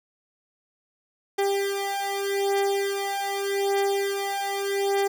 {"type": "beating tone pair", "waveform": "30% pulse", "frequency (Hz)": [396.6, 397.43], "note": ["G4", "G4"], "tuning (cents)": [20, 24], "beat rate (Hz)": 0.83, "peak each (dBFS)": -24, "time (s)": [1.38, 5.08], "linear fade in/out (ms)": 10, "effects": []}